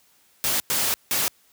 white noise bursts at uneven times, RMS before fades -23 dBFS, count 3, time 0.44-0.6 / 0.7-0.94 / 1.11-1.28 s, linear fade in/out 0 ms, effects white hiss -60 dBFS RMS until 1.52 s + high-pass 60 Hz 12 dB/octave

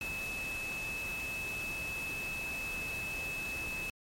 sine tone in noise, 2600 Hz, E7, 24 cents flat, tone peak -36 dBFS, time 0.01-3.9 s, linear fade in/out 2 ms, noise pink, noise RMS -44 dBFS, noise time 0.01-3.9 s, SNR +5 dB, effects MP3 64 kbps

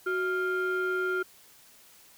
sine tone pair together, 370 / 1396.9 Hz, F#4 / F6, 0 / 0 cents, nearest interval octave + major seventh, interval 2300 cents, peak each -27 dBFS, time 0.06-1.23 s, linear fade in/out 10 ms, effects tanh soft clip ceiling -23 dBFS + white hiss -56 dBFS RMS until 2.17 s

